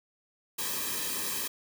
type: noise with comb filter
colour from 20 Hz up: white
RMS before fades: -33 dBFS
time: 0.58-1.48 s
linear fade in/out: 10 ms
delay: 1.4 ms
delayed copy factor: -1
effects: none